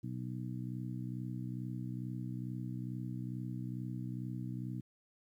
harmonic tone, 62.3 Hz, B1, 16 cents sharp, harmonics 2 / 3 / 4 / 5, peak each -40 / -44 / -46 / -48 dBFS, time 0.03-4.81 s, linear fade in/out 10 ms, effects 12-bit

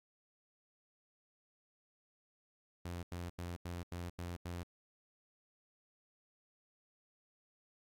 sawtooth tone bursts, 87.31 Hz, F2, in tune, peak -37 dBFS, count 7, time 2.85-4.632 s, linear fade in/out 5 ms, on 180 ms, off 87 ms, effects AAC 64 kbps

